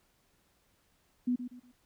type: tone with echo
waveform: sine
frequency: 246.9 Hz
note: B3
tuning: in tune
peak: -26 dBFS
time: 1.27-1.36 s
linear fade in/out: 10 ms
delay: 120 ms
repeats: 3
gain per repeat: -10 dB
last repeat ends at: 1.72 s
effects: pink hiss -71 dBFS RMS until 1.85 s